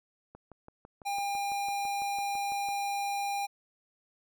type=click train; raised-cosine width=1 ms; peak=-34 dBFS; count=15; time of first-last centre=0.35-2.687 s; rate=5.99 Hz
type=tone; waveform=square; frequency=803 Hz; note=G5; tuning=41 cents sharp; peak=-31 dBFS; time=1.05-3.47 s; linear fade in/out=20 ms
effects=none